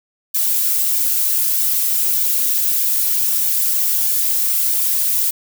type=noise with flanger; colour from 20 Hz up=violet; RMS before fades=-17 dBFS; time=0.34-5.31 s; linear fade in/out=10 ms; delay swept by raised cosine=1.5 to 5.7 ms; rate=1.6 Hz; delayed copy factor=-0.9; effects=none